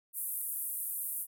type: band-pass noise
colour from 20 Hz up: white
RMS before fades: -37 dBFS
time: 0.13-1.27 s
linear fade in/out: 50 ms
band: 9400 to 15000 Hz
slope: 48 dB/octave
effects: none